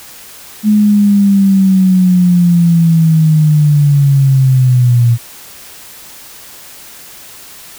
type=linear sweep; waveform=sine; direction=down; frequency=213 to 116.54 Hz; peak=-5 dBFS; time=0.63-5.18 s; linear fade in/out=50 ms; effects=white hiss -34 dBFS RMS until 7.78 s